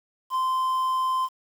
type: tone with quantisation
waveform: triangle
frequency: 1037 Hz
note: C6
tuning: 16 cents flat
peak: -20 dBFS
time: 0.3-1.29 s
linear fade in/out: 50 ms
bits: 8
effects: none